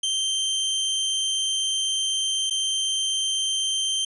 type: tone with dropouts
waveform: sawtooth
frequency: 3136 Hz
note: G7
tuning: in tune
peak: -19 dBFS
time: 0.03-4.05 s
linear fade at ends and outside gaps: 5 ms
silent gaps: 2.499-2.507 s
effects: resampled to 24000 Hz